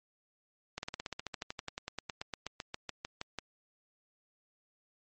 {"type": "slowing click train", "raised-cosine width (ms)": 0.2, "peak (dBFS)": -20, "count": 27, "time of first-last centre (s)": [0.78, 3.387], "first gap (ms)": 51, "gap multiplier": 1.05, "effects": ["MP3 32 kbps"]}